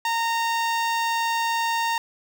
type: tone with notch filter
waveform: sawtooth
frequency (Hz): 921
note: A#5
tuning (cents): -21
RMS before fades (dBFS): -24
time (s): 0.05-1.98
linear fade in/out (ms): 2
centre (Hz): 11000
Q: 0.88
effects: none